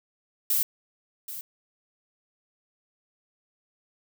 violet noise with echo, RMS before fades -24 dBFS, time 0.5-0.63 s, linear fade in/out 2 ms, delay 780 ms, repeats 1, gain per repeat -13 dB, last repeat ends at 1.41 s, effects none

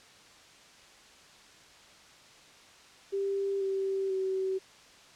sine tone with pitch steps, 394.3 / 387.3 / 380.4 Hz, G4 / G4 / F#4, +10 / -21 / +48 cents, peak -28 dBFS, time 3.12-4.59 s, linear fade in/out 20 ms, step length 490 ms, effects white hiss -55 dBFS RMS until 5.15 s + low-pass 6000 Hz 12 dB/octave

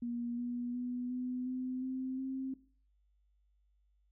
sine tone with pitch steps, 238.4 / 242.6 / 246.8 / 251.1 / 255.5 / 260 / 264.5 Hz, A#3 / B3 / B3 / B3 / C4 / C4 / C4, +39 / -31 / -1 / +29 / -41 / -11 / +19 cents, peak -35 dBFS, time 0.02-2.54 s, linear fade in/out 5 ms, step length 360 ms, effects noise-tail reverb RT60 0.4 s tail -17 dB re dry + added 50 Hz sine -69 dBFS peak until 4.11 s

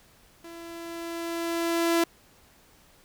sawtooth tone with level ramp, 336 Hz, E4, 33 cents sharp, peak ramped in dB -38 to -16 dBFS, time 0.44-2.04 s, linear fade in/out 5 ms, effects pink hiss -58 dBFS RMS until 3.04 s

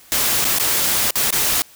white noise with dropouts, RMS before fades -18 dBFS, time 0.12-1.62 s, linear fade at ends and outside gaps 0 ms, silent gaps 0.444-0.451 / 0.585-0.598 / 1.107-1.156 / 1.306-1.326 s, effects white hiss -47 dBFS RMS until 1.75 s

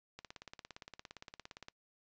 click train, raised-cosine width 0.2 ms, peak -30 dBFS, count 27, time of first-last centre 0.19-1.684 s, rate 17.4 Hz, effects noise-tail reverb RT60 0.1 s tail -24 dB re dry + resampled to 16000 Hz

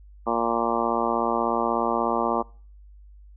harmonic tone, 116.5 Hz, A#2, 1 cent flat, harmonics 2 / 3 / 4 / 5 / 6 / 7 / 8 / 9 / 10, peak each -30 / -30 / -30 / -30 / -30 / -30 / -30 / -30 / -30 dBFS, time 0.26-2.43 s, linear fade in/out 20 ms, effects noise-tail reverb RT60 0.5 s tail -26 dB re dry + added 50 Hz sine -45 dBFS peak until 3.36 s

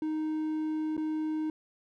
triangle tone with dropouts, 311.1 Hz, D#4, in tune, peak -27 dBFS, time 0.02-1.5 s, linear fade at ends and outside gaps 2 ms, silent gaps 0.968-0.977 s, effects none

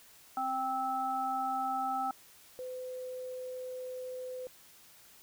harmonic tone, 261.6 Hz, C4, in tune, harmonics 1 / 3 / 5, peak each -43 / -32 / -36 dBFS, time 0.37-2.11 s, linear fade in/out 2 ms
sine tone, 508 Hz, B4, 49 cents sharp, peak -38 dBFS, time 2.59-4.47 s, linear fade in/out 0 ms
effects white hiss -58 dBFS RMS until 5.22 s

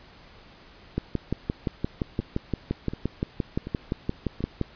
two click trains, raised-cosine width 3 ms, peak -20 / -12 dBFS, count 4 / 22, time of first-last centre 2.2-4.406 / 0.98-4.613 s, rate 1.36 / 5.78 Hz, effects pink hiss -51 dBFS RMS until 4.75 s + resampled to 11025 Hz

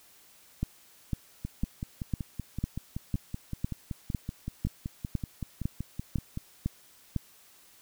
two click trains, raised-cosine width 5 ms, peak -16 / -21 dBFS, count 14 / 27, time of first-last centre 0.63-7.163 / 1.45-6.374 s, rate 1.99 / 5.28 Hz, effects white hiss -58 dBFS RMS until 7.81 s

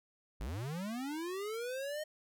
square linear sweep, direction up, 42.94 to 622.3 Hz, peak -38 dBFS, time 0.4-2.04 s, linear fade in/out 10 ms, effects none

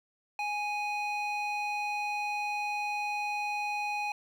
square tone with band-pass filter, 830 Hz, G#5, 1 cent flat, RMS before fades -33 dBFS, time 0.39-4.12 s, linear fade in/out 2 ms, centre 1800 Hz, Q 5.5, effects 10-bit

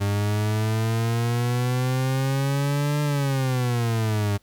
40% pulse exponential two-way sweep, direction up then down, 100.2 to 148.4 to 100.2 Hz, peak -20 dBFS, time 0-4.38 s, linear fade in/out 20 ms, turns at 3.02 s, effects pink hiss -63 dBFS RMS until 4.42 s

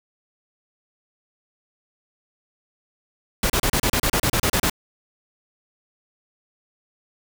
pink noise bursts, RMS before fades -20 dBFS, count 13, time 3.43-4.698 s, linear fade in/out 2 ms, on 68 ms, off 32 ms, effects none

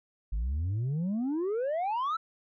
sine exponential sweep, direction up, 48.55 to 1358 Hz, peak -25 dBFS, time 0.32-2.17 s, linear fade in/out 10 ms, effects tanh soft clip ceiling -27 dBFS

